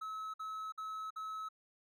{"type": "tone bursts", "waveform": "triangle", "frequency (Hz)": 1292, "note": "E6", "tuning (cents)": -35, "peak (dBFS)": -38, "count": 4, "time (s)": [0.01, 1.489], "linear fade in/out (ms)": 10, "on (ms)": 330, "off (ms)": 53, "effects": []}